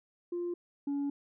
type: tone pair in turn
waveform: sine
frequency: 349.2 / 283 Hz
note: F4 / C#4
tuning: 0 / +36 cents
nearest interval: major third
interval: 364 cents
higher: first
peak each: -31 / -28 dBFS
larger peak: second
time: 0.32-0.54 / 0.87-1.1 s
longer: second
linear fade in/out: 5 ms
effects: tanh soft clip ceiling -29 dBFS